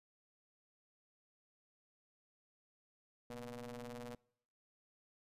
sawtooth ring-modulated tone, 123.47 Hz, B2, in tune, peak -39 dBFS, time 3.3-4.15 s, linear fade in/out 0 ms, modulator 361 Hz, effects noise-tail reverb RT60 0.7 s tail -26 dB re dry + resampled to 32000 Hz

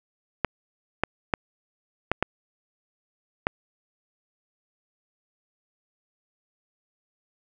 clicks, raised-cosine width 0.5 ms, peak -6 dBFS, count 6, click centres 0.447 / 1.036 / 1.338 / 2.116 / 2.226 / 3.469 s, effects none

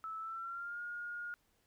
sine tone with pitch glide, 1309 to 1427.5 Hz, E6 to F6, -13 to +37 cents, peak -40 dBFS, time 0.04-1.34 s, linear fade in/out 0 ms, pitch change +150 cents, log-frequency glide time 0.19-0.81 s, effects pink hiss -75 dBFS RMS until 1.66 s

